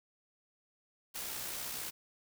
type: noise with amplitude modulation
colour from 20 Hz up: white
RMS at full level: -39 dBFS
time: 1.14-1.91 s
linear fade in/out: 20 ms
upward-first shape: sine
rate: 63.7 Hz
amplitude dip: 35%
effects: none